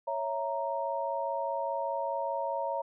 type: chord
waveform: sine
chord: A# diminished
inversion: first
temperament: equal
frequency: 554.4 / 659.3 / 932.3 Hz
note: C#5 / E5 / A#5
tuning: 0 / 0 / 0 cents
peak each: -34 / -36 / -33 dBFS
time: 0.07-2.82 s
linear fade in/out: 10 ms
effects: none